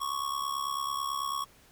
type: tone with amplitude modulation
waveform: square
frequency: 1108.7 Hz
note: C#6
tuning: in tune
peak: -28 dBFS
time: 0-1.45 s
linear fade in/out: 20 ms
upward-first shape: sine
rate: 69.1 Hz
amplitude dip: 75%
effects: pink hiss -59 dBFS RMS until 1.71 s